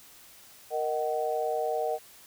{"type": "chord", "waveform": "sine", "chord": "D# minor", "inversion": "second", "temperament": "equal with one note detuned", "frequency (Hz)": [466.2, 622.3, 752.5], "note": ["A#4", "D#5", "F#5"], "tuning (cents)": [0, 0, 29], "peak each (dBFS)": -31, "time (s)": [0.7, 1.99], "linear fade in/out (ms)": 50, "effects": ["white hiss -53 dBFS RMS until 2.26 s"]}